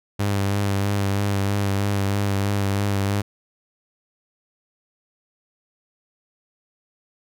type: tone with vibrato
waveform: sawtooth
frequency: 99.9 Hz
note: G2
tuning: 33 cents sharp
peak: -16 dBFS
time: 0.19-3.22 s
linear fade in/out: 10 ms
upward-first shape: sine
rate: 3.1 Hz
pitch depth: 26 cents each way
effects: none